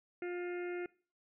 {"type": "harmonic tone with a mistuned harmonic", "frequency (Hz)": 353.6, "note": "F4", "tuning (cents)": 22, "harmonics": [1, 2, 4, 5, 6, 7, 8], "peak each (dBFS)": [-37, -50, -50, -55, -50, -56, -63], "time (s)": [0.22, 0.86], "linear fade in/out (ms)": 2, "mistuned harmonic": 8, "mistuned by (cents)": -36, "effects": ["noise-tail reverb RT60 0.4 s tail -22 dB re dry"]}